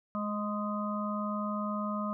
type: harmonic tone with a mistuned harmonic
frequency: 207.7 Hz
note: G#3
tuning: in tune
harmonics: 1 / 3 / 5 / 6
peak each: -33 / -39 / -40 / -37 dBFS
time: 0.15-2.13 s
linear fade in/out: 0 ms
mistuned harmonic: 1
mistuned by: +16 cents
effects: none